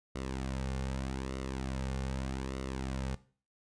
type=tone with flanger; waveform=sawtooth; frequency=66 Hz; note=C2; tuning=16 cents sharp; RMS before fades=-37 dBFS; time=0.15-3.15 s; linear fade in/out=5 ms; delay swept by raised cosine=1.2 to 3.1 ms; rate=0.82 Hz; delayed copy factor=-0.6; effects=noise-tail reverb RT60 0.4 s tail -17 dB re dry + resampled to 22050 Hz